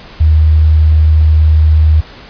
sine tone, 77.78 Hz, D#2, in tune, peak -4 dBFS, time 0.2-2.01 s, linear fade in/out 10 ms, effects pink hiss -34 dBFS RMS until 2.29 s + resampled to 11025 Hz

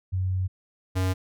sine / square tone pair in turn, 93.1 / 93.1 Hz, F#2 / F#2, +11 / +11 cents, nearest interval unison, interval 0 cents, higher neither, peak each -23 dBFS, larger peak neither, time 0.12-0.48 / 0.95-1.14 s, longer first, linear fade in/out 20 ms, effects none

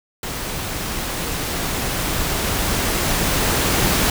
pink noise with level ramp, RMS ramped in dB -27 to -17 dBFS, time 0.23-4.1 s, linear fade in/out 2 ms, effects none

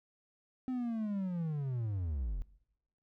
triangle linear sweep, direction down, 260 to 38.78 Hz, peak -31 dBFS, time 0.68-2.42 s, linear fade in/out 0 ms, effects noise-tail reverb RT60 0.8 s tail -21 dB re dry

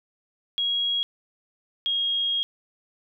sine tone pair in turn, 3300 / 3268 Hz, G#7 / G#7, -12 / -29 cents, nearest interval unison, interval 17 cents, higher first, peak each -22 dBFS, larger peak neither, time 0.58-1.03 / 1.86-2.43 s, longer second, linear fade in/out 0 ms, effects none

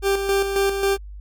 40% pulse tone with tremolo, 394.2 Hz, G4, 10 cents sharp, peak -16 dBFS, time 0.02-0.98 s, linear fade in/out 50 ms, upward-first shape square, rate 3.7 Hz, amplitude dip 50%, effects added 50 Hz sine -34 dBFS peak until 1.2 s

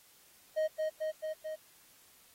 triangle tone with echo, 625 Hz, D#5, 8 cents sharp, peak -26 dBFS, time 0.56-0.68 s, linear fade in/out 20 ms, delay 220 ms, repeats 4, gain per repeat -2 dB, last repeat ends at 1.56 s, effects white hiss -62 dBFS RMS until 2.34 s + AAC 48 kbps

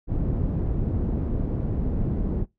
pink low-pass noise, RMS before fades -25 dBFS, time 0.07-2.46 s, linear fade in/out 50 ms, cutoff 280 Hz, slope 12 dB/octave, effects noise-tail reverb RT60 0.2 s tail -23 dB re dry

